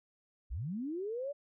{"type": "linear sweep", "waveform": "sine", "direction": "up", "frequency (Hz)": [42.91, 587.3], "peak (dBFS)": -35, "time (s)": [0.5, 1.33], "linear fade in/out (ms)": 20, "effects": []}